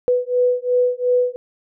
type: beating tone pair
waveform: sine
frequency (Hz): 493.9 / 496.7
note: B4 / B4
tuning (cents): 0 / +10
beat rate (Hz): 2.8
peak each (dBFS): -18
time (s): 0.08-1.36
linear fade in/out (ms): 0
effects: none